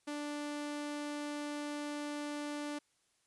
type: tone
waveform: sawtooth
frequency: 293.7 Hz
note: D4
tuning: in tune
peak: -34 dBFS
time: 0.07-2.79 s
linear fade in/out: 10 ms
effects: white hiss -75 dBFS RMS until 3.26 s + resampled to 24000 Hz